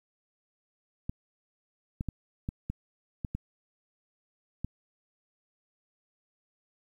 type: clicks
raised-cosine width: 5 ms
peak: -20 dBFS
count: 8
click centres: 1.095 / 2.009 / 2.087 / 2.489 / 2.7 / 3.248 / 3.35 / 4.646 s
effects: 10-bit